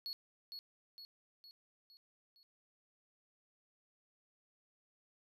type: tone with echo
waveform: triangle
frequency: 4358 Hz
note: C#8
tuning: 30 cents flat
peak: -39 dBFS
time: 0.06-0.13 s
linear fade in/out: 0 ms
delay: 460 ms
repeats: 5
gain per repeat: -5 dB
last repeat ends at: 2.43 s
effects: none